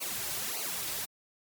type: noise with flanger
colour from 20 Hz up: white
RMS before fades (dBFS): -35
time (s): 0-1.06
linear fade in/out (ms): 20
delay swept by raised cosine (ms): 0.55 to 4.35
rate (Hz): 1.7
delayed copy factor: -0.8
effects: MP3 96 kbps